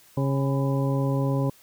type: harmonic tone with a mistuned harmonic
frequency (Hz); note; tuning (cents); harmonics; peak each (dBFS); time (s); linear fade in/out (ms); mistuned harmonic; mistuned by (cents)
136.7; C#3; -24; 1 / 2 / 3 / 4 / 6 / 7; -23 / -28 / -33 / -31 / -40 / -36; 0.17-1.5; 5; 7; +72
effects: white hiss -55 dBFS RMS until 1.62 s